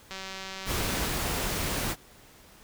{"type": "click train", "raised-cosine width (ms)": 0.2, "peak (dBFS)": -21, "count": 184, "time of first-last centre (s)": [0.11, 1.068], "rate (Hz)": 191}
{"type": "noise", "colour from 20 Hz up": "pink", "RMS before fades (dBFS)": -30, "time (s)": [0.65, 1.96], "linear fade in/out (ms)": 50}
{"effects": ["pink hiss -54 dBFS RMS until 2.63 s"]}